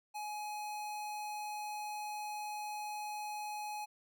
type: tone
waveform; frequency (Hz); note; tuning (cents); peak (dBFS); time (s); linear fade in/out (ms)
square; 841; G#5; +22; -40; 0.14-3.86; 20
effects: none